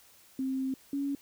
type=tone pair in turn; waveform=sine; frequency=264.3 / 280 Hz; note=C4 / C#4; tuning=+18 / +18 cents; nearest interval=minor second; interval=100 cents; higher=second; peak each=-29 / -29 dBFS; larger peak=neither; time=0.39-0.74 / 0.93-1.15 s; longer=first; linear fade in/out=2 ms; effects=white hiss -59 dBFS RMS until 1.21 s